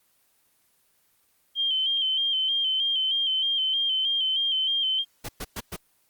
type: tone with vibrato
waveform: sine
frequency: 3136 Hz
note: G7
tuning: in tune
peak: -22 dBFS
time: 1.55-5.05 s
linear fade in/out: 50 ms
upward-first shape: square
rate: 3.2 Hz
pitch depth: 37 cents each way
type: noise bursts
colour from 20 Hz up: pink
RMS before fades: -33 dBFS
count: 4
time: 5.24-5.766 s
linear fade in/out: 10 ms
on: 49 ms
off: 110 ms
effects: white hiss -66 dBFS RMS until 6.09 s + Opus 24 kbps